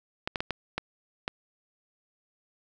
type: clicks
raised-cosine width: 0.3 ms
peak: -13 dBFS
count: 6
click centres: 0.275 / 0.358 / 0.405 / 0.507 / 0.78 / 1.279 s
effects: none